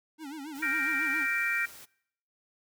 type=tone with vibrato; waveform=square; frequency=294.3 Hz; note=D4; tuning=4 cents sharp; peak=-39 dBFS; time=0.18-1.27 s; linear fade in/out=50 ms; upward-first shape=sine; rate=7.3 Hz; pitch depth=150 cents each way
type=noise; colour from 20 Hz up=white; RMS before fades=-49 dBFS; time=0.54-1.86 s; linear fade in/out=20 ms
type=chord; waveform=sine; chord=G minor seventh; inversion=third; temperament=equal; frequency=1396.9 / 1568 / 1864.7 / 2349 Hz; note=F6 / G6 / Bb6 / D7; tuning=0 / 0 / 0 / 0 cents; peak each=-34 / -35 / -31 / -31 dBFS; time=0.62-1.66 s; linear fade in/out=10 ms
effects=noise-tail reverb RT60 0.7 s tail -23 dB re dry